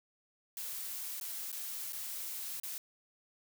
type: noise with dropouts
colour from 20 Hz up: blue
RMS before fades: -41 dBFS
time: 0.57-2.78 s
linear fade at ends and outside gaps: 1 ms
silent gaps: 1.2-1.211 / 1.517-1.527 / 1.924-1.931 / 2.599-2.634 s
effects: none